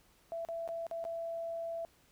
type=tone with dropouts; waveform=sine; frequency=667 Hz; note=E5; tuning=20 cents sharp; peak=-36 dBFS; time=0.32-1.85 s; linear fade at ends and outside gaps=0 ms; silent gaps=0.45-0.487 / 0.677-0.689 / 0.867-0.912 / 1.041-1.051 s; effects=pink hiss -67 dBFS RMS until 2.11 s